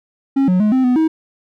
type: tone with pitch steps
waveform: triangle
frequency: 272.3 / 182.6 / 211.8 / 259.9 / 249.5 / 318.5 Hz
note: C#4 / F#3 / G#3 / C4 / B3 / D#4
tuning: -31 / -23 / +34 / -11 / +18 / +41 cents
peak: -9 dBFS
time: 0.36-1.08 s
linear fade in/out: 10 ms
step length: 120 ms
effects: none